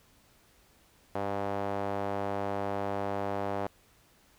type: tone with band-pass filter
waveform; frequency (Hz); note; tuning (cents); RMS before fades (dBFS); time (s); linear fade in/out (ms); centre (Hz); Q
sawtooth; 100; G2; +35; -33; 1.15-3.67; 5; 700; 1.6
effects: pink hiss -63 dBFS RMS until 4.38 s